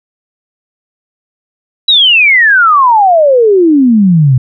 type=exponential sweep; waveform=sine; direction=down; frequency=3951 to 122.2 Hz; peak=-3 dBFS; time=1.88-4.38 s; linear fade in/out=5 ms; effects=none